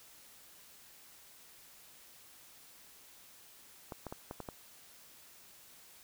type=clicks; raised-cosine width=1 ms; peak=-27 dBFS; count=6; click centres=3.922 / 4.067 / 4.125 / 4.311 / 4.403 / 4.488 s; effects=white hiss -58 dBFS RMS until 6.03 s